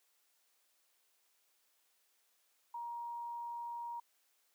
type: tone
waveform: sine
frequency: 944 Hz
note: A#5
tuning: 22 cents sharp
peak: -40 dBFS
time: 2.74-4 s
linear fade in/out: 5 ms
effects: white hiss -75 dBFS RMS until 4.54 s + high-pass 400 Hz 12 dB/octave